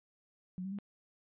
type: tone with pitch steps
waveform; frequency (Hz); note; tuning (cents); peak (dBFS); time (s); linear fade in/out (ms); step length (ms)
sine; 182.9 / 192.3 / 200.8; F#3 / G3 / G3; -20 / -33 / +42; -37; 0.58-0.787; 0; 69
effects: resampled to 8000 Hz